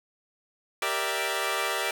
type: chord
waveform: 10% pulse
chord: E half-diminished seventh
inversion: first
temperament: equal with one note detuned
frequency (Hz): 392 / 468.9 / 587.3 / 659.3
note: G4 / Bb4 / D5 / E5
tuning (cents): 0 / +10 / 0 / 0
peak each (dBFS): -24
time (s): 0.82-1.91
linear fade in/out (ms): 2
effects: none